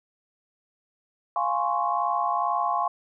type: chord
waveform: sine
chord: Db major seventh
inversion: first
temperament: equal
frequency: 698.5 / 830.6 / 1046.5 / 1108.7 Hz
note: F5 / Ab5 / C6 / Db6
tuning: 0 / 0 / 0 / 0 cents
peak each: -28 dBFS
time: 1.36-2.88 s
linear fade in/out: 2 ms
effects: none